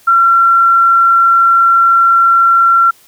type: tone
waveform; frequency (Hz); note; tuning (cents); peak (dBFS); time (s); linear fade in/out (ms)
sine; 1363; F6; -43; -5; 0.07-2.91; 10
effects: white hiss -46 dBFS RMS until 3.07 s